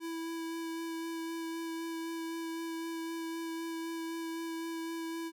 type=tone with vibrato; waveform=square; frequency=329.6 Hz; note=E4; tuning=in tune; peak=-37 dBFS; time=0-5.32 s; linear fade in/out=50 ms; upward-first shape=sine; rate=3.9 Hz; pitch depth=10 cents each way; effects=none